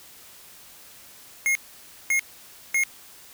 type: tone bursts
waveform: square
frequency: 2150 Hz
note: C7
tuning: 47 cents sharp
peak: -20 dBFS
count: 3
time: 1.46-2.836 s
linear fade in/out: 0 ms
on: 92 ms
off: 550 ms
effects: white hiss -48 dBFS RMS until 3.33 s